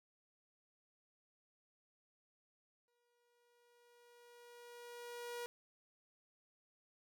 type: tone with exponential growth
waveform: sawtooth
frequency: 479.6 Hz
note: A#4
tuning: 49 cents sharp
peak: -38 dBFS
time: 2.88-5.46 s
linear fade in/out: 0 ms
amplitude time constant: 560 ms
effects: none